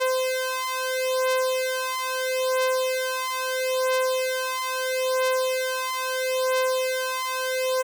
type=beating tone pair; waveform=sawtooth; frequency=516 / 516.76 Hz; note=C5 / C5; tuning=-24 / -22 cents; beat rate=0.76 Hz; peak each=-22 dBFS; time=0-7.83 s; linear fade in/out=20 ms; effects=none